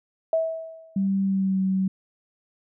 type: tone with exponential decay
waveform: sine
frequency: 649 Hz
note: E5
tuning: 27 cents flat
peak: -17 dBFS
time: 0.33-1.07 s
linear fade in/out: 2 ms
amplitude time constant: 160 ms
type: tone with pitch glide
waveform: sine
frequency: 194.7 to 190.03 Hz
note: G3 to F#3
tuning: -12 to +46 cents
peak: -20 dBFS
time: 0.96-1.88 s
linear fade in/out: 5 ms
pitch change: -42 cents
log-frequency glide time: 1.23-1.6 s
effects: none